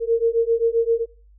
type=beating tone pair; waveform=sine; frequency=456.4 / 464 Hz; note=A#4 / A#4; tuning=-37 / -8 cents; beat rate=7.6 Hz; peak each=-19 dBFS; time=0-1.06 s; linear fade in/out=50 ms; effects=noise-tail reverb RT60 0.4 s tail -22 dB re dry + added 50 Hz sine -48 dBFS peak until 1.38 s